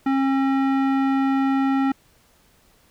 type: tone with low-pass filter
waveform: square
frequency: 270 Hz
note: C#4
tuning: 45 cents flat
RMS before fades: -20 dBFS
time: 0.06-1.92 s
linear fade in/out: 5 ms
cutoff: 1700 Hz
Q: 0.97
effects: pink hiss -58 dBFS RMS until 2.9 s